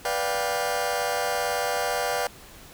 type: chord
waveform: sawtooth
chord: G dominant seventh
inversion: first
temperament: just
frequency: 490 / 588 / 705.6 / 784 Hz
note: B4 / D5 / F5 / G5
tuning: -14 / +2 / +18 / 0 cents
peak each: -26 dBFS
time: 0.05-2.27 s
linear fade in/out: 2 ms
effects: pink hiss -47 dBFS RMS until 2.73 s